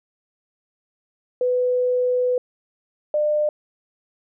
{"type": "tone pair in turn", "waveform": "sine", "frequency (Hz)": [498.4, 600.5], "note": ["B4", "D5"], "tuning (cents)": [16, 38], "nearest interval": "minor third", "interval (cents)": 322, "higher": "second", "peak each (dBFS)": -17, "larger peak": "neither", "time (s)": [[1.41, 2.38], [3.14, 3.49]], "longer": "first", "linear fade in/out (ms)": 2, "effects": []}